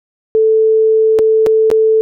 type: tone with dropouts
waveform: sine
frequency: 440 Hz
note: A4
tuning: in tune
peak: -7 dBFS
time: 0.35-2.01 s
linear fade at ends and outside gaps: 0 ms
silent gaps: 1.188-1.192 / 1.463-1.468 / 1.702-1.714 s
effects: none